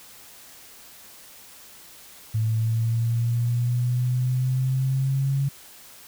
sine exponential sweep, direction up, 110 to 138.59 Hz, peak -20 dBFS, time 2.34-5.49 s, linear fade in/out 10 ms, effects white hiss -47 dBFS RMS until 6.07 s

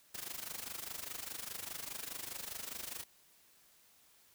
white noise with amplitude modulation, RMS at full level -41 dBFS, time 0.14-3.04 s, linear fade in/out 10 ms, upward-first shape sine, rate 24.9 Hz, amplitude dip 80%, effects white hiss -66 dBFS RMS until 4.34 s

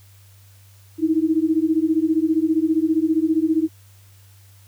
sine beating tone pair, 311.1 / 326.1 Hz, D#4 / E4, 0 / -19 cents, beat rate 15 Hz, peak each -19 dBFS, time 0.98-3.69 s, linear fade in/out 50 ms, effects added 98 Hz sine -47 dBFS peak until 4.67 s + white hiss -55 dBFS RMS until 4.67 s

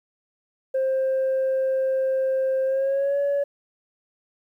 sine tone with pitch glide, 528 to 565.9 Hz, C5 to C#5, +16 to +36 cents, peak -18 dBFS, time 0.74-3.44 s, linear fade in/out 10 ms, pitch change +120 cents, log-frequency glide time 2.65-3.19 s, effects tanh soft clip ceiling -18 dBFS + 10-bit

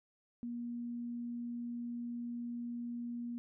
sine tone, 238.4 Hz, A#3, 39 cents sharp, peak -38 dBFS, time 0.43-3.38 s, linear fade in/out 0 ms, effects none

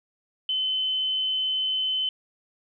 sine tone, 3049 Hz, G7, 49 cents flat, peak -23 dBFS, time 0.49-2.09 s, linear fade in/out 2 ms, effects none

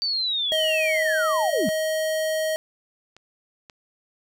sine linear sweep, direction down, 4621 to 164.81 Hz, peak -22 dBFS, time 0.02-1.69 s, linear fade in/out 0 ms
square tone, 630 Hz, D#5, 21 cents sharp, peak -23 dBFS, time 0.52-2.56 s, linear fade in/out 0 ms
clicks, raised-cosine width 0.2 ms, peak -36 / -30 / -26 dBFS, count 3, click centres 1.666 / 3.166 / 3.698 s
effects none

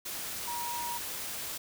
sine tone in noise, 952 Hz, A#5, 36 cents sharp, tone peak -35 dBFS, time 0.47-0.98 s, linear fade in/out 10 ms, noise white, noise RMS -38 dBFS, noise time 0.05-1.58 s, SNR 0 dB, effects none

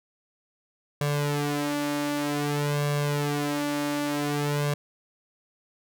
sawtooth tone with flanger, 145.7 Hz, D3, 13 cents flat, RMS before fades -27 dBFS, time 1.01-4.74 s, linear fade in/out 2 ms, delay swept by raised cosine 1.8 to 3.6 ms, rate 0.53 Hz, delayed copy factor +0.8, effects none

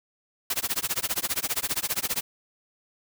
white noise with tremolo, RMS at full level -25 dBFS, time 0.5-2.21 s, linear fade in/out 2 ms, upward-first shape sine, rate 15 Hz, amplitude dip 100%, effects none

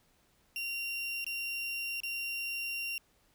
35% pulse tone with dropouts, 2762 Hz, F7, 20 cents flat, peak -33 dBFS, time 0.56-2.98 s, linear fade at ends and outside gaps 1 ms, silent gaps 1.244-1.265 / 2.003-2.034 s, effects pink hiss -69 dBFS RMS until 3.34 s

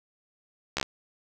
slowing click train, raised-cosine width 0.2 ms, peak -10 dBFS, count 5, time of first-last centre 0.77-0.829 s, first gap 14 ms, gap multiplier 1.03, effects none

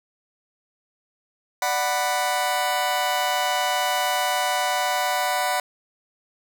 sawtooth chord, B minor, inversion first, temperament just, 592.7 / 740.8 / 987.8 Hz, D5 / F#5 / B5, +16 / +2 / 0 cents, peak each -25 / -20 / -22 dBFS, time 1.62-5.6 s, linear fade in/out 2 ms, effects none

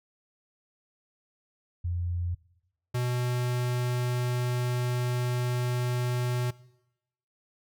sine / square tone pair in turn, 87.31 / 123.47 Hz, F2 / B2, 0 / 0 cents, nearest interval tritone, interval 600 cents, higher second, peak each -27 dBFS, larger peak neither, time 1.84-2.35 / 2.94-6.51 s, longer second, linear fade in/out 10 ms, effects noise-tail reverb RT60 0.9 s tail -21 dB re dry

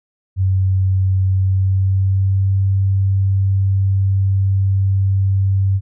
sine tone with pitch glide, 94.8 to 97.02 Hz, F#2 to G2, +43 to -17 cents, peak -12 dBFS, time 0.36-5.81 s, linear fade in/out 50 ms, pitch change +40 cents, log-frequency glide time 1.28-2.58 s, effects none

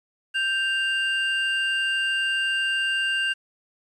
triangle tone pair together, 1568.1 / 2794 Hz, G6 / F7, 0 / 0 cents, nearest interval minor seventh, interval 1000 cents, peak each -23 dBFS, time 0.34-3.34 s, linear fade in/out 20 ms, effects resampled to 24000 Hz + 9-bit

